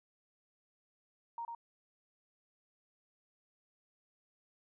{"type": "tone with echo", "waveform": "sine", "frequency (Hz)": 932.3, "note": "A#5", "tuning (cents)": 0, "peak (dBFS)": -38, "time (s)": [1.38, 1.45], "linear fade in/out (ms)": 2, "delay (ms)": 99, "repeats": 1, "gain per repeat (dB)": -3, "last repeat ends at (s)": 1.549, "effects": []}